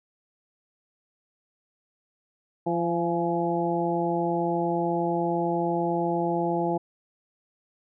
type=harmonic tone with a mistuned harmonic; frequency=171.3 Hz; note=F3; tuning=33 cents flat; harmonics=1 / 2 / 3 / 4 / 5; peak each=-30 / -27 / -32 / -30 / -30 dBFS; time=2.66-6.78 s; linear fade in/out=10 ms; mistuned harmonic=5; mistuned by=-27 cents; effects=none